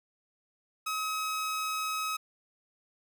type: tone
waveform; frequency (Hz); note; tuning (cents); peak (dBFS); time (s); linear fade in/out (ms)
sawtooth; 1275; D#6; +42; -27; 0.86-2.17; 10
effects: none